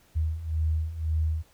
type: beating tone pair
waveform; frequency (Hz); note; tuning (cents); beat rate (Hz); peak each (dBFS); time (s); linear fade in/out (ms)
sine; 77.78 / 79.68; D#2 / D#2; 0 / +42; 1.9; -30 / -26; 0.15-1.43; 20
effects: pink hiss -61 dBFS RMS until 1.53 s